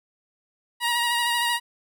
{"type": "tone with vibrato", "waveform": "15% pulse", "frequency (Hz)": 950, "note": "A#5", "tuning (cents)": 33, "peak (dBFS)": -15, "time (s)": [0.8, 1.6], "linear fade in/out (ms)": 50, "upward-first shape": "sine", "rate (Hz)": 13, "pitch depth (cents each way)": 27, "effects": []}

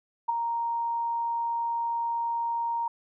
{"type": "tone with ADSR envelope", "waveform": "sine", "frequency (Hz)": 932.3, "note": "A#5", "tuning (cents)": 0, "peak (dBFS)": -20, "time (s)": [0.28, 2.88], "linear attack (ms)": 14, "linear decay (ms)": 12, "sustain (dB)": -6, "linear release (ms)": 4, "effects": []}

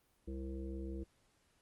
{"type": "harmonic tone", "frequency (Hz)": 66.5, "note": "C2", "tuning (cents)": 29, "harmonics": [1, 3, 5, 7, 8], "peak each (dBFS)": [-42, -48, -46, -52, -59], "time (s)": [0.27, 1.04], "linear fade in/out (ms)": 10, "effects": ["pink hiss -74 dBFS RMS until 1.61 s", "Opus 32 kbps"]}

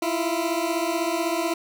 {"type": "beating tone pair", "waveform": "20% pulse", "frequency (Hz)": [327.3, 343.3], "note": ["E4", "F4"], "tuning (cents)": [-12, -30], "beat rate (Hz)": 16, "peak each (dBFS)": -21, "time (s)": [0.02, 1.54], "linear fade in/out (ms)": 5, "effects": []}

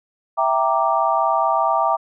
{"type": "chord", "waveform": "sine", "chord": "E half-diminished seventh", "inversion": "none", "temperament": "equal", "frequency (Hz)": [659.3, 784, 932.3, 1174.7], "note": ["E5", "G5", "Bb5", "D6"], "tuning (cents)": [0, 0, 0, 0], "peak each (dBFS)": -21, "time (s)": [0.37, 1.97], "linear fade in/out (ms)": 20, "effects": []}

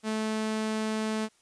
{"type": "tone", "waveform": "sawtooth", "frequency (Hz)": 217.8, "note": "A3", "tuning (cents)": -17, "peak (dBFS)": -24, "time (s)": [0.03, 1.29], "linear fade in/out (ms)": 50, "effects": ["white hiss -65 dBFS RMS until 1.41 s", "resampled to 22050 Hz"]}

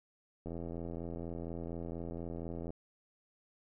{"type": "click train", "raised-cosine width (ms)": 2, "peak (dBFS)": -29, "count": 190, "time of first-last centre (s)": [0.46, 2.705], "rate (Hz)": 84.2, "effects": []}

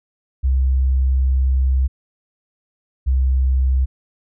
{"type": "tone pair in turn", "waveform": "sine", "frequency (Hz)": [65.5, 65.21], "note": ["C2", "C2"], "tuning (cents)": [2, -5], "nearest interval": "unison", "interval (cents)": 7, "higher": "first", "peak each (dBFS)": -13, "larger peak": "neither", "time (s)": [[0.43, 1.88], [3.06, 3.86]], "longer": "first", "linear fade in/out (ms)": 20, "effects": []}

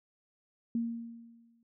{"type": "tone with exponential decay", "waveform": "sine", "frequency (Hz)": 232.1, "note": "A#3", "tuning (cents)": -7, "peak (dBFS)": -27, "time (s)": [0.75, 1.63], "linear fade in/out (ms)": 2, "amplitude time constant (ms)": 190, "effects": []}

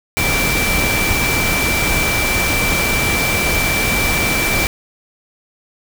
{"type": "tone in noise", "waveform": "sine", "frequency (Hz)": 2337, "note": "D7", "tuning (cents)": -9, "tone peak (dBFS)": -18, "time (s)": [0.17, 4.67], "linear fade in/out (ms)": 0, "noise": "pink", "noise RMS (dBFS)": -18, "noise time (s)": [0.17, 4.67], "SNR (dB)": -3, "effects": []}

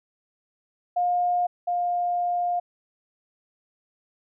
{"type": "tone pair in turn", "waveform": "sine", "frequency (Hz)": [711, 706.1], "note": ["F5", "F5"], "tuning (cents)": [31, 19], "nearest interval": "unison", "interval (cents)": 12, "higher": "first", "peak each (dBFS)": [-20, -22], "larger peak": "first", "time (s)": [[0.96, 1.47], [1.67, 2.6]], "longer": "second", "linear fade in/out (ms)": 10, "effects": []}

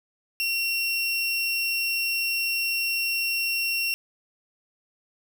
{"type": "tone", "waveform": "30% pulse", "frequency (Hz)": 2732, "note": "F7", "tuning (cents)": -39, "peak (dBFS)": -21, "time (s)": [0.4, 3.94], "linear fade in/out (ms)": 0, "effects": []}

